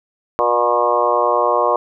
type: harmonic tone with a mistuned harmonic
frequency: 120 Hz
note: B2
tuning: 49 cents flat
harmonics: 3 / 4 / 5 / 6 / 7 / 8 / 9 / 10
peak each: -25 / -20 / -19 / -22 / -25 / -22 / -18 / -29 dBFS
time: 0.39-1.76 s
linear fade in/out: 0 ms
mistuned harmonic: 8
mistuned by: +17 cents
effects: none